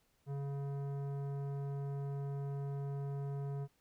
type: tone with tanh clipping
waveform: sine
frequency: 140 Hz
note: C#3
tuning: 18 cents sharp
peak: -39 dBFS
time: 0.26-3.68 s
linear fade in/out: 50 ms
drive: 14 dB
effects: pink hiss -75 dBFS RMS until 3.8 s